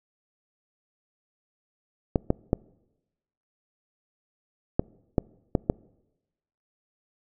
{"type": "clicks", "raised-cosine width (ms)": 2, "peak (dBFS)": -7, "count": 7, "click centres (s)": [2.158, 2.304, 2.531, 4.795, 5.182, 5.552, 5.699], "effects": ["noise-tail reverb RT60 1.0 s tail -25 dB re dry"]}